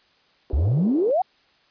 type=band-pass noise; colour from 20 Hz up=pink; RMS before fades=-36 dBFS; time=0.5-1.11 s; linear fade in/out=0 ms; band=290 to 580 Hz; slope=24 dB/octave
type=exponential sweep; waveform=sine; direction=up; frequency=61.74 to 788 Hz; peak=-17 dBFS; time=0.53-1.22 s; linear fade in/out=5 ms
effects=white hiss -60 dBFS RMS until 1.7 s + resampled to 11025 Hz